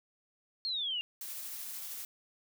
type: exponential sweep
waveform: sine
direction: down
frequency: 4331 to 2775 Hz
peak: -32 dBFS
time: 0.65-1.01 s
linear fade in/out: 0 ms
type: noise with tremolo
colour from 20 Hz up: blue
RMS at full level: -41 dBFS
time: 1.21-2.05 s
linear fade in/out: 2 ms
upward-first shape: triangle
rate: 13 Hz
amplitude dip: 25%
effects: none